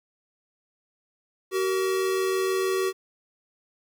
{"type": "tone pair together", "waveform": "square", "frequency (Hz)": [379.8, 466.2], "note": ["F#4", "A#4"], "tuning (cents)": [45, 0], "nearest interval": "major third", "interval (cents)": 355, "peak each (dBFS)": [-24, -33], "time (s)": [1.51, 2.93], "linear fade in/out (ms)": 50, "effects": ["10-bit"]}